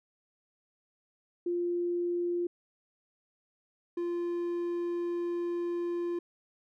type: tone pair in turn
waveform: sine / triangle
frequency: 349.2 / 346.6 Hz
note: F4 / F4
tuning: 0 / -13 cents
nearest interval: unison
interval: 13 cents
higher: first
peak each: -28 dBFS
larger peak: neither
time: 1.46-2.47 / 3.97-6.19 s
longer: second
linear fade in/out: 5 ms
effects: none